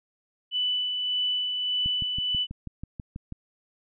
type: tone with tremolo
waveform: sine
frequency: 2984 Hz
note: F#7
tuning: 14 cents sharp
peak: -23 dBFS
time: 0.51-2.47 s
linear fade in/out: 50 ms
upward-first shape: sine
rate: 1.7 Hz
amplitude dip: 35%
type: click train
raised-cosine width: 5 ms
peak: -23 dBFS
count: 10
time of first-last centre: 1.86-3.323 s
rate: 6.15 Hz
effects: none